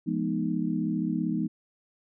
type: tone cluster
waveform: sine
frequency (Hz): 171.2 / 208.5 / 244 / 309.5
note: F3 / G#3 / B3 / D#4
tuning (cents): -34 / +7 / -21 / -9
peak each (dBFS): -31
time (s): 0.06-1.48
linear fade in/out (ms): 20
effects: none